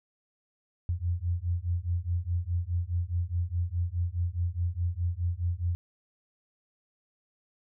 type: beating tone pair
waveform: sine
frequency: 85 / 89.8 Hz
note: F2 / F2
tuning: -46 / +49 cents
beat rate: 4.8 Hz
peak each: -30 dBFS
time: 0.89-5.75 s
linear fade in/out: 0 ms
effects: none